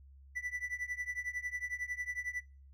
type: tone with tremolo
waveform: triangle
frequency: 1975.5 Hz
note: B6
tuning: in tune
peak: -31 dBFS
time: 0.35-2.41 s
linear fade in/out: 20 ms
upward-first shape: triangle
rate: 11 Hz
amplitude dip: 100%
effects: noise-tail reverb RT60 0.4 s tail -24 dB re dry + added 68 Hz sine -54 dBFS peak until 2.73 s